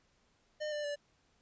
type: tone with pitch steps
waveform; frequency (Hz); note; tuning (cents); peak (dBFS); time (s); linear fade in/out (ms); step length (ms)
square; 606 / 593.5 / 581.3; D#5 / D5 / D5; -46 / +18 / -18; -36; 0.6-0.96; 20; 120
effects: pink hiss -72 dBFS RMS until 1.41 s + resampled to 16000 Hz